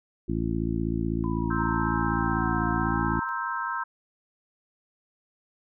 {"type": "harmonic tone", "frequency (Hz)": 56, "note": "A1", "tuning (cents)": 31, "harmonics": [1, 2, 3, 4, 5, 6], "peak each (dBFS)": [-32, -32, -32, -32, -32, -32], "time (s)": [0.28, 3.2], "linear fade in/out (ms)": 10}
{"type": "exponential two-way sweep", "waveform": "sine", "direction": "down then up", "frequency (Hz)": [1013, 713, 946], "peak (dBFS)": -36, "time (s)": [1.24, 3.29], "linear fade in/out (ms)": 0, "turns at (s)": 2.7}
{"type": "chord", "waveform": "sine", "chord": "C dominant seventh", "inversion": "third", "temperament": "just", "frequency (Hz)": [941.9, 1046.5, 1308.1, 1569.8], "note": ["Bb5", "C6", "E6", "G6"], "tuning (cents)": [18, 0, -14, 2], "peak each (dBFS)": -33, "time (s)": [1.5, 3.84], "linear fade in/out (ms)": 10}
{"effects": []}